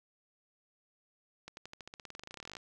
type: accelerating click train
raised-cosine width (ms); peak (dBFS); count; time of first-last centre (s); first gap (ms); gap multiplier
0.2; -28; 26; 1.48-2.568; 91; 0.93
effects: none